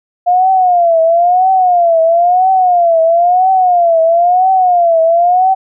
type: tone with vibrato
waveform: sine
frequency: 704 Hz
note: F5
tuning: 14 cents sharp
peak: -6 dBFS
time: 0.26-5.55 s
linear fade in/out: 20 ms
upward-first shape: triangle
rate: 1 Hz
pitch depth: 150 cents each way
effects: none